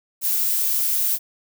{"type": "noise", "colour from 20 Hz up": "violet", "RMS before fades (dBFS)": -21, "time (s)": [0.21, 1.19], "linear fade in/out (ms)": 50, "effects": []}